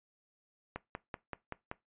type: click train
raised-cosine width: 0.5 ms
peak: -23 dBFS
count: 6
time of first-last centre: 0.76-1.714 s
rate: 5.24 Hz
effects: noise-tail reverb RT60 0.2 s tail -20 dB re dry + resampled to 8000 Hz